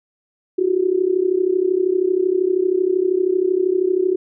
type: tone with amplitude modulation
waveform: sine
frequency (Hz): 369.3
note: F#4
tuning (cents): -3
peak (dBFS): -11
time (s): 0.58-4.16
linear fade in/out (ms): 10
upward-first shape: sine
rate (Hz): 32.8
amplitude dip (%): 85
effects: none